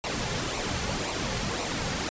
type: noise with flanger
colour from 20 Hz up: pink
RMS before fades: -30 dBFS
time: 0.04-2.09 s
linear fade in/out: 0 ms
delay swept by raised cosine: 0.6 to 3.2 ms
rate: 1.9 Hz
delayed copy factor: -0.55
effects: resampled to 16000 Hz